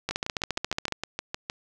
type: two click trains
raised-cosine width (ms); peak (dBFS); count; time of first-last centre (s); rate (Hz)
0.2; -13 / -10; 10 / 13; 0.11-1.499 / 0.09-0.923; 6.48 / 14.4
effects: none